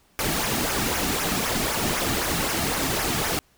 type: noise with flanger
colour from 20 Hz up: pink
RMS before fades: -25 dBFS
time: 0.19-3.39 s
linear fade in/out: 0 ms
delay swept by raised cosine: 0.24 to 2.04 ms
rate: 3.9 Hz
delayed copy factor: -0.6
effects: pink hiss -61 dBFS RMS until 3.57 s